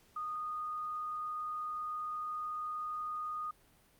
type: tone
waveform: sine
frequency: 1233 Hz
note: D#6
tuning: 16 cents flat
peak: -36 dBFS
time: 0.16-3.51 s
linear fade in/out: 5 ms
effects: pink hiss -66 dBFS RMS until 3.99 s + Opus 48 kbps